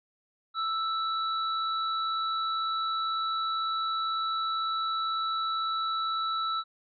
sine tone pair together, 1321 / 3927 Hz, E6 / B7, +3 / -11 cents, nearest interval octave + perfect fifth, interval 1886 cents, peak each -28 / -35 dBFS, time 0.54-6.64 s, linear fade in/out 50 ms, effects none

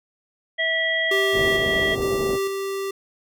harmonic tone, 651 Hz, E5, 22 cents flat, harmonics 1 / 3 / 5, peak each -27 / -21 / -27 dBFS, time 0.58-1.96 s, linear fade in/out 20 ms
square tone with tremolo, 391.2 Hz, G4, 4 cents flat, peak -22 dBFS, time 1.11-2.91 s, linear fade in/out 5 ms, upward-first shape square, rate 1.1 Hz, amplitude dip 35%
white low-pass noise, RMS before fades -29 dBFS, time 1.32-2.39 s, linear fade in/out 50 ms, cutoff 580 Hz, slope 24 dB/octave
effects none

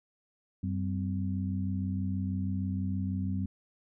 sine tone cluster, 93.7 / 191.3 / 257.6 Hz, F#2 / G3 / C4, +22 / -42 / -27 cents, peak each -32 / -33 / -38 dBFS, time 0.63-3.46 s, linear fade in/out 5 ms, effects none

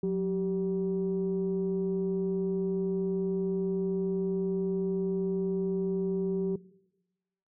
sine tone pair together, 181.87 / 387.6 Hz, F#3 / G4, -30 / -20 cents, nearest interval octave + minor second, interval 1310 cents, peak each -28 dBFS, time 0.03-6.56 s, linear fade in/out 5 ms, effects noise-tail reverb RT60 1.0 s tail -20 dB re dry + tanh soft clip ceiling -21 dBFS

